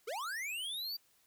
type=linear sweep; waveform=square; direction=up; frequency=392 to 4714 Hz; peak=-38 dBFS; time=0.07-0.97 s; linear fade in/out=10 ms; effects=white hiss -70 dBFS RMS until 1.26 s